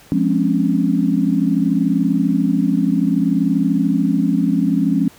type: chord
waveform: sine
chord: Db major seventh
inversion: first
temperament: equal with one note detuned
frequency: 174.61 / 207.7 / 261.6 / 282.2 Hz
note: F3 / Ab3 / C4 / Db4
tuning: 0 / 0 / 0 / +31 cents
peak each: -19 dBFS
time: 0.12-5.08 s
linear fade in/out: 0 ms
effects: pink hiss -46 dBFS RMS until 5.18 s + high-pass 60 Hz 12 dB/octave